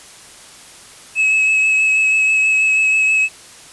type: tone with vibrato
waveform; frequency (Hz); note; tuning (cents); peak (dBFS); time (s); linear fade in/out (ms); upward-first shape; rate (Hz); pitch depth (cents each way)
triangle; 2579; E7; -39; -10; 1.15-3.29; 50; triangle; 6.2; 18
effects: white hiss -40 dBFS RMS until 3.72 s + resampled to 24000 Hz